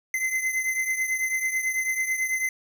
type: beating tone pair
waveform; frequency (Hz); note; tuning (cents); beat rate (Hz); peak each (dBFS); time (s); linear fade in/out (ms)
square; 2053 / 2062.1; C7 / C7; -33 / -26; 9.1; -26 / -31; 0.14-2.49; 2
effects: none